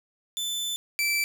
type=tone pair in turn; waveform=sawtooth; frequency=3520 / 2328 Hz; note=A7 / D7; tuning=0 / -16 cents; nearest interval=perfect fifth; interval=716 cents; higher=first; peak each=-25 / -20 dBFS; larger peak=second; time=0.37-0.76 / 0.99-1.24 s; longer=first; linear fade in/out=0 ms; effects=8-bit